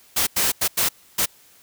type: noise bursts at uneven times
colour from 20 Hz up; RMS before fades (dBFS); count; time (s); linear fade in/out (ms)
white; -20; 5; 0.16-0.27 / 0.36-0.52 / 0.61-0.68 / 0.77-0.89 / 1.18-1.26; 10
effects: white hiss -53 dBFS RMS until 1.62 s